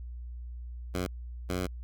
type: tone bursts at uneven times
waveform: 10% pulse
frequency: 90.9 Hz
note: F#2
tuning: 30 cents flat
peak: -22 dBFS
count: 2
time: 0.94-1.07 / 1.49-1.67 s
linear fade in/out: 10 ms
effects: added 60 Hz sine -38 dBFS peak until 1.83 s